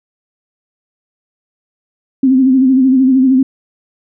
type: tone with vibrato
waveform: sine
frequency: 261.6 Hz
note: C4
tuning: in tune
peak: -6 dBFS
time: 2.23-3.43 s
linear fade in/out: 5 ms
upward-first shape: sine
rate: 13 Hz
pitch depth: 58 cents each way
effects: none